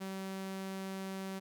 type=tone; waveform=sawtooth; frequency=191.8 Hz; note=G3; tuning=37 cents flat; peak=-35 dBFS; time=0-1.4 s; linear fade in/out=20 ms; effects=none